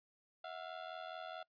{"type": "ring-modulated tone", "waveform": "30% pulse", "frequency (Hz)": 689, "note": "F5", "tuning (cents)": -24, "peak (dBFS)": -39, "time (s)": [0.44, 1.43], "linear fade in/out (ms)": 5, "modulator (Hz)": 42.3, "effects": ["noise-tail reverb RT60 0.1 s tail -22 dB re dry", "resampled to 11025 Hz"]}